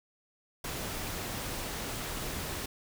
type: noise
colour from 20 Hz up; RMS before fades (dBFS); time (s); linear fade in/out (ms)
pink; -37; 0.64-2.66; 5
effects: none